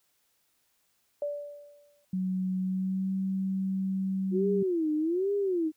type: tone with exponential decay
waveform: sine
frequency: 581 Hz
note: D5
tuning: 19 cents flat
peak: -27 dBFS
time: 1.22-2.05 s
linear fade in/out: 2 ms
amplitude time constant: 180 ms
type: tone with pitch glide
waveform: sine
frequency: 186.2 to 190.99 Hz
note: F#3 to G3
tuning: +11 to -45 cents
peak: -27 dBFS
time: 2.13-4.63 s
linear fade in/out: 5 ms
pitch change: +44 cents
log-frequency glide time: 2.6-3.12 s
type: tone with vibrato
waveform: sine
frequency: 351.1 Hz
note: F4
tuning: 9 cents sharp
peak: -25 dBFS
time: 4.31-5.72 s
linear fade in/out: 50 ms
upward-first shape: sine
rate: 1.2 Hz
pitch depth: 250 cents each way
effects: white hiss -72 dBFS RMS until 5.76 s